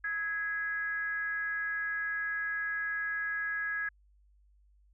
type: tone with frequency modulation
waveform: sine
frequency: 1661.2 Hz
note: G#6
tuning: in tune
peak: -31 dBFS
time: 0.04-3.89 s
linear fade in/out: 5 ms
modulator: 374 Hz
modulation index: 0.45
effects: added 50 Hz sine -61 dBFS peak until 4.93 s